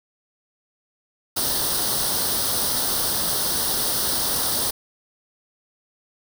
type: noise with comb filter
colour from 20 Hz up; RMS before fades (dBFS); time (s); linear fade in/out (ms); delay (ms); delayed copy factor
white; -23; 1.36-4.71; 10; 0.21; +0.75
effects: none